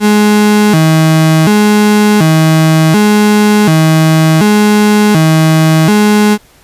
35% pulse tone with vibrato, 182.5 Hz, F#3, 24 cents flat, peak -3 dBFS, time 0-6.38 s, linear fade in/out 50 ms, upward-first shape square, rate 0.68 Hz, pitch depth 240 cents each way, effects pink hiss -44 dBFS RMS until 6.63 s + resampled to 32000 Hz

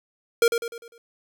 square tone with echo, 466.2 Hz, A#4, in tune, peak -15 dBFS, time 0.42-0.48 s, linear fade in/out 2 ms, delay 100 ms, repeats 5, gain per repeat -7 dB, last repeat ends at 0.98 s, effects none

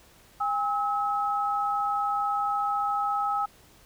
sine tone pair together, 811.4 / 1288 Hz, G#5 / E6, -41 / -41 cents, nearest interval minor sixth, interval 800 cents, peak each -27 dBFS, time 0.4-3.46 s, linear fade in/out 10 ms, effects pink hiss -56 dBFS RMS until 3.85 s

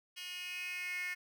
10% pulse tone with high-pass filter sweep, 360 Hz, F#4, 47 cents flat, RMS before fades -41 dBFS, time 0.16-1.15 s, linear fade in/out 20 ms, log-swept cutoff 3100 to 2000 Hz, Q 6.5, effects none

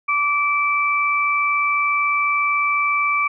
sine tone pair together, 1162 / 2324 Hz, D6 / D7, -19 / -19 cents, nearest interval octave, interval 1200 cents, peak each -19 dBFS, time 0.08-3.28 s, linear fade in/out 10 ms, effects none

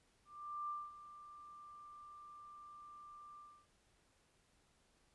sine tone with ADSR envelope, 1185 Hz, D6, 15 cents sharp, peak -39 dBFS, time 0.25-3.67 s, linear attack 440 ms, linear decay 220 ms, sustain -14 dB, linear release 290 ms, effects pink hiss -74 dBFS RMS until 5.14 s + resampled to 24000 Hz

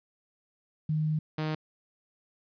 sine / sawtooth tone pair in turn, 154.7 / 155.26 Hz, D#3 / D#3, -10 / -3 cents, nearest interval unison, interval 7 cents, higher second, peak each -25 dBFS, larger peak neither, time 0.89-1.19 / 1.38-1.55 s, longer first, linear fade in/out 5 ms, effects resampled to 11025 Hz + 11-bit

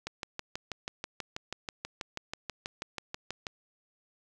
click train, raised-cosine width 0.2 ms, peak -18 dBFS, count 22, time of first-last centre 0.07-3.468 s, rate 6.18 Hz, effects none

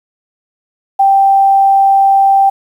sine tone, 784 Hz, G5, in tune, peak -5 dBFS, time 0.99-2.5 s, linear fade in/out 10 ms, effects 7-bit

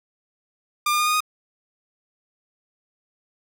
sawtooth tone with pitch steps, 1199 / 1209.4 / 1220 / 1230.6 / 1241.3 Hz, D6 / D#6 / D#6 / D#6 / D#6, +36 / -50 / -34 / -19 / -4 cents, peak -15 dBFS, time 0.86-1.205 s, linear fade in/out 5 ms, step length 69 ms, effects none

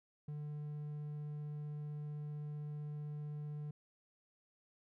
triangle tone, 148.7 Hz, D3, 22 cents sharp, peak -39 dBFS, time 0.28-3.71 s, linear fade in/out 5 ms, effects none

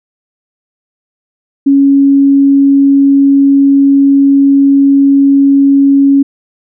sine tone, 277.2 Hz, C#4, in tune, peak -3 dBFS, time 1.66-6.23 s, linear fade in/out 10 ms, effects none

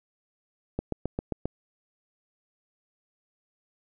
click train, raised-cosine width 2 ms, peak -15 dBFS, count 6, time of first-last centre 0.79-1.456 s, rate 7.51 Hz, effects none

